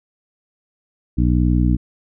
harmonic tone, 60.7 Hz, B1, 29 cents flat, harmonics 1 / 2 / 3 / 4 / 5, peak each -16 / -19 / -21 / -22 / -23 dBFS, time 1.17-1.77 s, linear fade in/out 20 ms, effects none

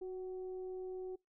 sine tone with frequency modulation, 370 Hz, F#4, in tune, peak -40 dBFS, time 0.01-1.16 s, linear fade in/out 10 ms, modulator 384 Hz, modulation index 0.28, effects noise-tail reverb RT60 0.2 s tail -26 dB re dry

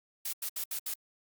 blue noise bursts at uneven times, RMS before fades -35 dBFS, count 5, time 0.25-0.33 / 0.42-0.49 / 0.56-0.64 / 0.71-0.79 / 0.86-0.94 s, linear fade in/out 5 ms, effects Opus 48 kbps

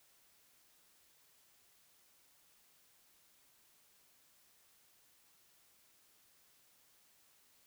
silence, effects white hiss -69 dBFS RMS until 7.66 s

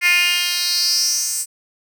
10% pulse tone with high-pass filter sweep, 353 Hz, F4, 19 cents sharp, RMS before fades -18 dBFS, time 0.01-1.46 s, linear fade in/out 50 ms, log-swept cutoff 2200 to 7900 Hz, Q 5.1, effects none

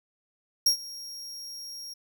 40% pulse tone with ADSR envelope, 5588 Hz, F8, in tune, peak -16 dBFS, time 0.66-1.94 s, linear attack 6 ms, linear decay 97 ms, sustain -21 dB, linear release 11 ms, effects none

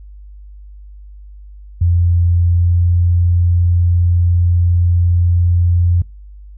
sine tone with pitch glide, 86.6 to 87.25 Hz, F2 to F2, -14 to -1 cents, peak -9 dBFS, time 1.81-6.02 s, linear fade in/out 5 ms, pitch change +13 cents, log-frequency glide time 2.49-2.79 s, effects noise-tail reverb RT60 0.3 s tail -26 dB re dry + added 50 Hz sine -33 dBFS peak until 6.57 s

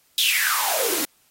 white noise with high-pass filter sweep, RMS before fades -22 dBFS, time 0.18-1.05 s, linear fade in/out 0 ms, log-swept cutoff 3700 to 250 Hz, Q 9.4, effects white hiss -61 dBFS RMS until 1.3 s + AAC 48 kbps

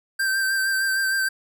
square tone with vibrato, 1565 Hz, G6, 3 cents flat, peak -21 dBFS, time 0.19-1.29 s, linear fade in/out 10 ms, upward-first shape sine, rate 6.5 Hz, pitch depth 25 cents each way, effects none

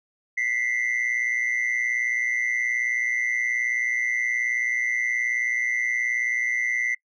sine tone pair together, 1974.2 / 2093 Hz, B6 / C7, -1 / 0 cents, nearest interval minor second, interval 101 cents, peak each -23 dBFS, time 0.37-6.95 s, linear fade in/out 10 ms, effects noise-tail reverb RT60 0.1 s tail -25 dB re dry + tanh soft clip ceiling -19 dBFS

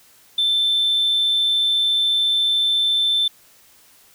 sine tone, 3543 Hz, A7, 11 cents sharp, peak -14 dBFS, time 0.38-3.28 s, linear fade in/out 5 ms, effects tanh soft clip ceiling -13 dBFS + white hiss -52 dBFS RMS until 4.14 s

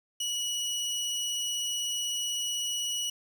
25% pulse tone, 2929 Hz, F#7, 18 cents flat, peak -26 dBFS, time 0.2-3.1 s, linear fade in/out 5 ms, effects 10-bit

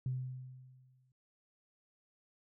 sine tone with exponential decay, 128.5 Hz, C3, 31 cents flat, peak -31 dBFS, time 0.06-1.12 s, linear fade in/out 2 ms, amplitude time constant 230 ms, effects tanh soft clip ceiling -27 dBFS

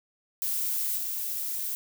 violet noise with level steps, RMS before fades -29 / -32 dBFS, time 0.42-1.75 s, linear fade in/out 0 ms, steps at 0.97 s, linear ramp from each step 2 ms, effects none

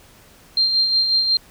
sine tone with tremolo, 4177 Hz, C8, 4 cents flat, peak -13 dBFS, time 0.57-1.37 s, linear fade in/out 2 ms, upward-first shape sine, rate 5.5 Hz, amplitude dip 45%, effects pink hiss -49 dBFS RMS until 1.5 s

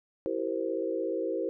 sine chord, C dominant seventh, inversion first, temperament equal with one note detuned, 329.6 / 386.2 / 466.2 / 523.3 Hz, E4 / G4 / Bb4 / C5, 0 / -26 / 0 / 0 cents, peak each -34 dBFS, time 0.26-1.49 s, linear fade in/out 0 ms, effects none

